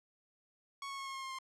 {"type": "tone with pitch steps", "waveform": "sawtooth", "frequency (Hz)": [1108.7, 1099.8, 1090.9, 1082.1, 1073.4, 1064.8, 1056.2], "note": ["C#6", "C#6", "C#6", "C#6", "C6", "C6", "C6"], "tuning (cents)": [0, -14, -28, -42, 44, 30, 16], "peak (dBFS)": -37, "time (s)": [0.82, 1.387], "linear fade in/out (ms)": 2, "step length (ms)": 81, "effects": ["low-pass 8000 Hz 12 dB/octave"]}